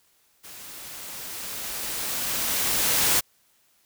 white noise with level ramp, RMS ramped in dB -43 to -20 dBFS, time 0.43-3.21 s, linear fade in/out 20 ms, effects white hiss -64 dBFS RMS until 3.85 s

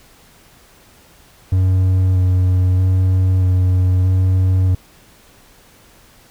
triangle tone with vibrato, 92.5 Hz, F#2, in tune, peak -9 dBFS, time 1.52-4.75 s, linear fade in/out 5 ms, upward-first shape square, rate 0.79 Hz, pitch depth 13 cents each way, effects pink hiss -48 dBFS RMS until 6.3 s

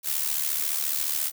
blue noise with amplitude modulation, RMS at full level -24 dBFS, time 0.03-1.32 s, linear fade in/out 50 ms, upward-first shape sine, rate 74.4 Hz, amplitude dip 70%, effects none

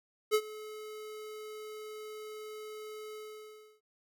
square tone with ADSR envelope, 429.1 Hz, A4, 43 cents flat, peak -23 dBFS, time 0.31-3.81 s, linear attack 35 ms, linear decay 62 ms, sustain -20 dB, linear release 660 ms, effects none

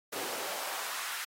pink noise with high-pass filter sweep, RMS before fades -38 dBFS, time 0.12-1.25 s, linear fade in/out 10 ms, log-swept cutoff 370 to 1600 Hz, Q 1.5, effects AAC 48 kbps

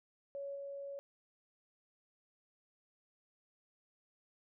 sine tone with level steps, 559 Hz, C#5, 14 cents sharp, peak -40 / -42 dBFS, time 0.35-0.99 s, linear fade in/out 0 ms, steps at 0.55 s, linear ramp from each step 10 ms, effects none

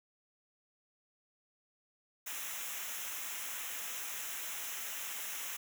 white noise with comb filter, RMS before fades -41 dBFS, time 2.26-5.57 s, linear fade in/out 10 ms, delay 0.22 ms, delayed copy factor -0.75, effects none

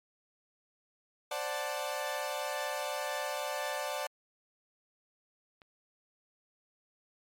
sawtooth chord, D dominant seventh, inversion third, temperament equal, 523.3 / 587.3 / 740 / 880 Hz, C5 / D5 / F#5 / A5, 0 / 0 / 0 / 0 cents, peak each -37 / -33 / -37 / -36 dBFS, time 1.31-4.07 s, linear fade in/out 5 ms
click, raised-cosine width 0.3 ms, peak -38 dBFS, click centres 5.618 s
effects MP3 64 kbps

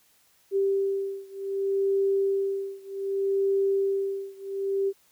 sine beating tone pair, 392 / 392.65 Hz, G4 / G4, 0 / +3 cents, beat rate 0.65 Hz, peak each -26 / -27 dBFS, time 0.51-4.93 s, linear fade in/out 50 ms, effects white hiss -63 dBFS RMS until 5.11 s

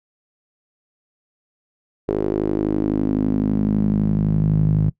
sawtooth tone with band-pass filter sweep, 51.91 Hz, G#1, in tune, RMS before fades -19 dBFS, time 2.08-4.9 s, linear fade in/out 5 ms, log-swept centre 400 to 140 Hz, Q 4, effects noise-tail reverb RT60 0.1 s tail -21 dB re dry

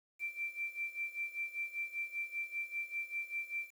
sine tone with tremolo, 2349 Hz, D7, in tune, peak -34 dBFS, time 0.19-3.71 s, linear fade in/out 50 ms, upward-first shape sine, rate 5.1 Hz, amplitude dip 85%, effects 10-bit

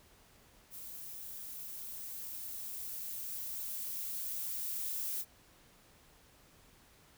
violet noise with level ramp, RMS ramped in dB -47 to -37 dBFS, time 0.7-5.25 s, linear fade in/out 50 ms, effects pink hiss -63 dBFS RMS until 7.17 s

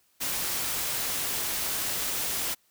white noise, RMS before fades -30 dBFS, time 0.2-2.55 s, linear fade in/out 20 ms, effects white hiss -67 dBFS RMS until 2.7 s

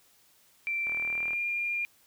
sine tone with pitch glide, 2349 to 2404 Hz, D7 to D7, 0 to +40 cents, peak -28 dBFS, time 0.67-1.85 s, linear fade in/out 0 ms, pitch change +40 cents, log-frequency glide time 0.98-1.41 s
click train, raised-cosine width 0.5 ms, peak -29 dBFS, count 19, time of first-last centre 0.87-1.333 s, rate 38.9 Hz
effects white hiss -63 dBFS RMS until 2.06 s

